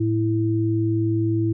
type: tone pair together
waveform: sine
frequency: 110 / 329.6 Hz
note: A2 / E4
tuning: 0 / 0 cents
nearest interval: octave + perfect fifth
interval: 1900 cents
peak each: -21 dBFS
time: 0-1.53 s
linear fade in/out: 10 ms
effects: none